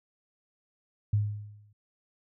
sine tone with exponential decay, 104.2 Hz, G#2, 6 cents sharp, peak -20 dBFS, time 1.13-1.73 s, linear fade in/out 5 ms, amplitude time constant 130 ms, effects none

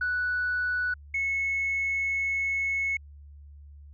sine tone pair in turn, 1480 / 2194 Hz, F#6 / C#7, 0 / -18 cents, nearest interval perfect fifth, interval 682 cents, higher second, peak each -24 dBFS, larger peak neither, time 0.01-0.94 / 1.14-2.97 s, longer second, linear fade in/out 5 ms, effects tanh soft clip ceiling -21 dBFS + added 72 Hz sine -45 dBFS peak until 3.93 s

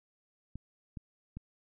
clicks, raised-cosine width 5 ms, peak -29 dBFS, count 3, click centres 0.556 / 0.972 / 1.37 s, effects none

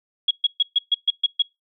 sine tone bursts, 3322 Hz, G#7, in tune, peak -14 dBFS, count 8, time 0.28-1.422 s, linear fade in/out 5 ms, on 29 ms, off 130 ms, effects noise-tail reverb RT60 0.2 s tail -24 dB re dry

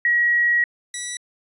sine / 5% pulse tone pair in turn, 1908 / 1950.3 Hz, A#6 / B6, +40 / -22 cents, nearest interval unison, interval 38 cents, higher second, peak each -15 dBFS, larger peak neither, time 0.05-0.64 / 0.94-1.17 s, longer first, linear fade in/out 2 ms, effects resampled to 24000 Hz

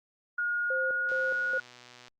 sine tone with pitch glide, 1433 to 1450.5 Hz, F6 to F#6, +44 to -35 cents, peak -27 dBFS, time 0.38-1.6 s, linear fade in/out 5 ms, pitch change +21 cents, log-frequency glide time 0.61-1.34 s
sine tone with tremolo, 523.3 Hz, C5, in tune, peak -31 dBFS, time 0.7-1.58 s, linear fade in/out 5 ms, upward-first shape square, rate 2.4 Hz, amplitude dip 75%
click train, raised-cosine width 0.2 ms, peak -33 dBFS, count 123, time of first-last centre 1.09-2.082 s, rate 123 Hz
effects Opus 48 kbps

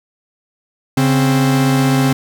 45% pulse tone pair together, 138.71 / 261.6 Hz, C#3 / C4, +1 / 0 cents, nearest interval major seventh, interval 1099 cents, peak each -14 dBFS, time 0.97-2.13 s, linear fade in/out 5 ms, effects none

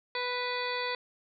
harmonic tone with a mistuned harmonic, 493.9 Hz, B4, in tune, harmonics 1 / 2 / 3 / 4 / 5 / 7 / 8 / 9, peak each -36 / -36 / -42 / -37 / -40 / -42 / -42 / -41 dBFS, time 0.15-0.95 s, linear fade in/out 2 ms, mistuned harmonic 9, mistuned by +23 cents, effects none

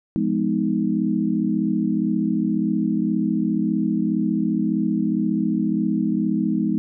sine chord, F half-diminished seventh, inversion none, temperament just, 174.61 / 209.5 / 251.4 / 314.3 Hz, F3 / Ab3 / Cb4 / Eb4, 0 / +15 / +31 / +18 cents, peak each -26 / -22 / -25 / -24 dBFS, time 0.16-6.78 s, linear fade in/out 0 ms, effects none

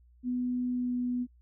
sine tone with pitch glide, 248.3 to 246.7 Hz, B3 to B3, +9 to -2 cents, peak -28 dBFS, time 0.23-1.27 s, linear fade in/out 50 ms, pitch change -11 cents, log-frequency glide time 0.73-0.93 s, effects noise-tail reverb RT60 0.1 s tail -24 dB re dry + added 60 Hz sine -57 dBFS peak until 1.41 s

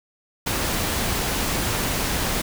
pink noise, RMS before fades -24 dBFS, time 0.46-2.42 s, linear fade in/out 10 ms, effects none

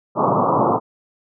white band-pass noise, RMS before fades -17 dBFS, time 0.15-0.8 s, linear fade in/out 50 ms, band 110 to 1200 Hz, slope 96 dB/octave, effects none

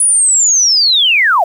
sine linear sweep, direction down, 9956 to 610 Hz, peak -7 dBFS, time 0-1.44 s, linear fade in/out 5 ms, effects 7-bit

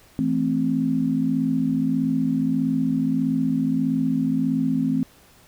sine chord, A minor, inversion second, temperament equal, 164.81 / 220 / 261.6 Hz, E3 / A3 / C4, 0 / 0 / 0 cents, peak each -26 / -25 / -21 dBFS, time 0.19-5.03 s, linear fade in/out 0 ms, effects pink hiss -53 dBFS RMS until 5.47 s

